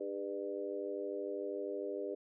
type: harmonic tone with a mistuned harmonic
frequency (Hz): 100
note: G2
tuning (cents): +35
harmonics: 3 / 4 / 5 / 6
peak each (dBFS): -45 / -40 / -42 / -44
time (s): 0-2.15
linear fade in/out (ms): 10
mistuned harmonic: 5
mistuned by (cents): -25
effects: none